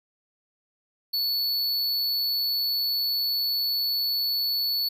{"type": "tone", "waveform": "square", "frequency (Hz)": 4435, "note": "C#8", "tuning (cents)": 0, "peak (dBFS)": -24, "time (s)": [1.13, 4.89], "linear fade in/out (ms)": 10, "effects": []}